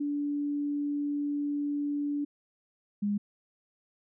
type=tone pair in turn; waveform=sine; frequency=289.6 / 204.8 Hz; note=D4 / G#3; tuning=-24 / -24 cents; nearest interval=tritone; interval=600 cents; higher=first; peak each=-28 / -26 dBFS; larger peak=second; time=0-2.25 / 3.02-3.18 s; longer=first; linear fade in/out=10 ms; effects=none